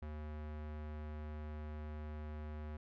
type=tone with low-pass filter; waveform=square; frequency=75.9 Hz; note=D#2; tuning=42 cents flat; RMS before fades=-45 dBFS; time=0.02-2.77 s; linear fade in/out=5 ms; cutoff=2000 Hz; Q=0.77; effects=none